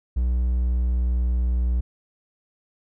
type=tone with pitch glide; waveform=triangle; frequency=61.3 to 60.74 Hz; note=B1 to B1; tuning=-12 to -28 cents; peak=-17 dBFS; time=0.16-1.81 s; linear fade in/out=10 ms; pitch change=-16 cents; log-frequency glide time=0.47-1.62 s; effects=none